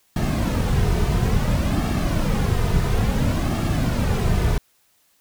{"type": "noise with flanger", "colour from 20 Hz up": "brown", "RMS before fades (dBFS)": -20, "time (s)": [0.16, 4.58], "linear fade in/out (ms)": 2, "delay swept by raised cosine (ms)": [2, 3.7], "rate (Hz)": 0.58, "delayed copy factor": -0.6, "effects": ["white hiss -62 dBFS RMS until 5.2 s"]}